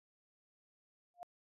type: tone with exponential growth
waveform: sine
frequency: 704 Hz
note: F5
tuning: 14 cents sharp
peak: -40 dBFS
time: 1.14-1.23 s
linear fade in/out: 0 ms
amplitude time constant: 18 ms
effects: resampled to 32000 Hz